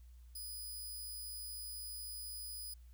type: tone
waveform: 5% pulse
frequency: 4978 Hz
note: D#8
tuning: in tune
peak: -37 dBFS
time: 0.35-2.74 s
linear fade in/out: 5 ms
effects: added 60 Hz sine -54 dBFS peak until 2.93 s + white hiss -75 dBFS RMS until 2.93 s